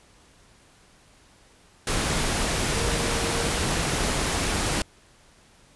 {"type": "tone in noise", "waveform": "sine", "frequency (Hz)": 465.4, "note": "A#4", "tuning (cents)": -3, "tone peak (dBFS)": -33, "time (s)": [2.77, 3.48], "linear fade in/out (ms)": 2, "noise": "pink", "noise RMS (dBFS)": -25, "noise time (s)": [1.87, 4.82], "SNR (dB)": -11, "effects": ["pink hiss -56 dBFS RMS until 5.75 s", "resampled to 24000 Hz"]}